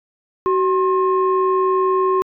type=tone pair together; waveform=sine; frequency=377.2 / 1067 Hz; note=F#4 / C6; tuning=+33 / +34 cents; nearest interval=octave + tritone; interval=1801 cents; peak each=-15 / -17 dBFS; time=0.46-2.22 s; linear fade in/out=0 ms; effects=tanh soft clip ceiling -8 dBFS